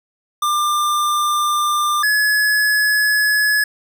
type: tone pair in turn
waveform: square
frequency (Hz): 1194 / 1697.8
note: D6 / G#6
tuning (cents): +28 / +38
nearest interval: tritone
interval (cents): 610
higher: second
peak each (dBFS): -16 / -14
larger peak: second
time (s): 0.42-2.03 / 2.03-3.64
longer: neither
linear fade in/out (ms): 5
effects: none